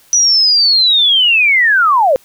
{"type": "linear sweep", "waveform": "sine", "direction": "down", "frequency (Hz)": [5920, 493.9], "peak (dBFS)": -7, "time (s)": [0.13, 2.16], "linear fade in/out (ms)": 0, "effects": ["white hiss -48 dBFS RMS until 2.24 s"]}